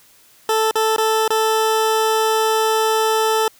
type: tone with dropouts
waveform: 20% pulse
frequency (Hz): 440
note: A4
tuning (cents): 0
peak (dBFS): -10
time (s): 0.49-3.48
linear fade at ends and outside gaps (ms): 2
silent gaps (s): 0.711-0.755 / 0.963-0.981 / 1.279-1.304
effects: white hiss -51 dBFS RMS until 3.59 s